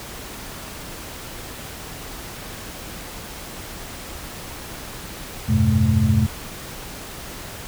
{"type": "tone cluster", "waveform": "sine", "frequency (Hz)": [88, 102.3, 126.5, 216.1], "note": ["F2", "G#2", "B2", "A3"], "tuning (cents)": [14, -26, 42, -31], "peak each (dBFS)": -20, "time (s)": [5.48, 6.27], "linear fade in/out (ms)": 20, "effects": ["pink hiss -35 dBFS RMS until 7.67 s"]}